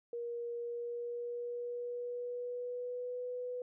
sine tone with pitch glide, 473.4 to 495.5 Hz, A#4 to B4, +27 to +6 cents, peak -37 dBFS, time 0.13-3.62 s, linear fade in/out 2 ms, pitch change +79 cents, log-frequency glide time 0.55-3.23 s, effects none

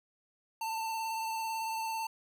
square tone with vibrato, 894 Hz, A5, 27 cents sharp, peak -34 dBFS, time 0.61-2.07 s, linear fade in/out 5 ms, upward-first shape sine, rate 18 Hz, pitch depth 23 cents each way, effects none

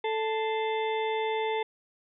harmonic tone with a mistuned harmonic, 440 Hz, A4, in tune, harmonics 1 / 2 / 4 / 5 / 6 / 7 / 8, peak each -29 / -31 / -46 / -37 / -45 / -52 / -41 dBFS, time 0.04-1.63 s, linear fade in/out 5 ms, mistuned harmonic 5, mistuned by -96 cents, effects none

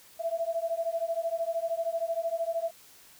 sine beating tone pair, 659.3 / 672.3 Hz, E5 / E5, 0 / +34 cents, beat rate 13 Hz, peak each -31 dBFS, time 0.19-2.71 s, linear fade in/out 20 ms, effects white hiss -55 dBFS RMS until 3.19 s

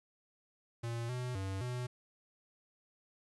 square tone with pitch steps, 117 / 125.1 / 96.3 / 124.2 Hz, A#2 / B2 / G2 / B2, +7 / +23 / -30 / +10 cents, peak -37 dBFS, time 0.83-1.87 s, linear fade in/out 10 ms, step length 260 ms, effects resampled to 24000 Hz + 12-bit

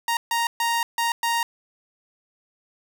sawtooth tone bursts at uneven times, 932.3 Hz, A#5, in tune, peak -17 dBFS, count 5, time 0.08-0.17 / 0.31-0.47 / 0.6-0.83 / 0.98-1.12 / 1.23-1.43 s, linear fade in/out 2 ms, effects none

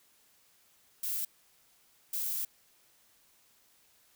violet noise bursts at uneven times, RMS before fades -34 dBFS, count 2, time 1.03-1.25 / 2.13-2.45 s, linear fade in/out 5 ms, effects white hiss -66 dBFS RMS until 4.15 s

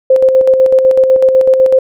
sine tone with tremolo, 523.3 Hz, C5, in tune, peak -3 dBFS, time 0.1-1.79 s, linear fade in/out 5 ms, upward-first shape square, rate 8 Hz, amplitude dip 45%, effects none

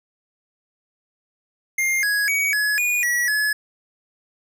square tone with pitch steps, 2115 / 1666 / 2258 / 1693 / 2449 / 1931 / 1704 Hz, C7 / G#6 / C#7 / G#6 / D#7 / B6 / G#6, +18 / +5 / +31 / +33 / -28 / -39 / +44 cents, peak -19 dBFS, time 1.78-3.53 s, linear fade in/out 5 ms, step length 250 ms, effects none

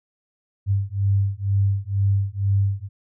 sine beating tone pair, 98 / 100.1 Hz, G2 / G2, 0 / +37 cents, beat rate 2.1 Hz, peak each -21 dBFS, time 0.66-2.89 s, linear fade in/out 50 ms, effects none

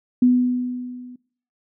sine tone with level ramp, 248.5 Hz, B3, 11 cents sharp, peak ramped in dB -10 to -37 dBFS, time 0.22-1.16 s, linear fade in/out 5 ms, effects noise-tail reverb RT60 0.5 s tail -22 dB re dry

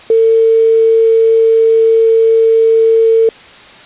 triangle tone with tanh clipping, 450.5 Hz, A4, 41 cents sharp, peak -5 dBFS, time 0.1-3.29 s, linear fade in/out 2 ms, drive 3 dB, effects white hiss -36 dBFS RMS until 3.85 s + resampled to 8000 Hz

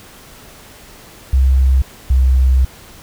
sine tone pair in turn, 65.8 / 64.82 Hz, C2 / C2, +10 / -16 cents, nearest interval unison, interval 26 cents, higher first, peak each -8 dBFS, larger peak neither, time 1.33-1.82 / 2.1-2.65 s, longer second, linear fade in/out 5 ms, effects pink hiss -40 dBFS RMS until 3.02 s

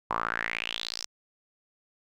sawtooth tone with band-pass filter sweep, 56.7 Hz, A#1, 47 cents flat, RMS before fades -33 dBFS, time 0.1-1.06 s, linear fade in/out 5 ms, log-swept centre 1000 to 5800 Hz, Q 5.6, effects none

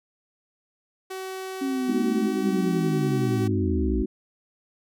sawtooth tone with pitch glide, 378 to 380.6 Hz, F#4 to F#4, +37 to +49 cents, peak -28 dBFS, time 1.1-3.48 s, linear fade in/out 10 ms, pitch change +12 cents, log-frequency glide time 1.38-2.58 s
sine linear sweep, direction down, 276 to 55 Hz, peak -24 dBFS, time 1.61-4.03 s, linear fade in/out 10 ms
sine chord, Ab dominant seventh, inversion none, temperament equal, 207.7 / 261.6 / 311.1 / 370 Hz, Ab3 / C4 / Eb4 / Gb4, 0 / 0 / 0 / 0 cents, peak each -29 dBFS, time 1.88-4.06 s, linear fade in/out 10 ms
effects none

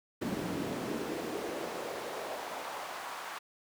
brown noise with high-pass filter sweep, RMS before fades -38 dBFS, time 0.21-3.39 s, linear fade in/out 10 ms, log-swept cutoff 210 to 1100 Hz, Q 1.7, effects none

